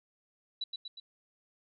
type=tone with echo; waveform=sine; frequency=3938 Hz; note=B7; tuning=6 cents flat; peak=-32 dBFS; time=0.61-0.64 s; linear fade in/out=5 ms; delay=120 ms; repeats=3; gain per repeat=-4 dB; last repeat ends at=1 s; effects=none